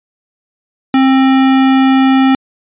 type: tone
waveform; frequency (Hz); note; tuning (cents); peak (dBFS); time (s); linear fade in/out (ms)
square; 265.3; C4; +24; -7; 0.94-2.35; 2
effects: resampled to 8000 Hz